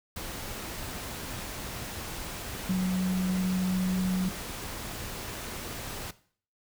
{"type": "tone in noise", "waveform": "sine", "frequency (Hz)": 185, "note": "F#3", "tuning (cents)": 0, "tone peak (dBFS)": -24, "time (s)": [2.69, 4.29], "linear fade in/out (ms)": 5, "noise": "pink", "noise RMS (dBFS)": -38, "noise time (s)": [0.16, 6.11], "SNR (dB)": 11, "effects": ["noise-tail reverb RT60 0.5 s tail -17 dB re dry"]}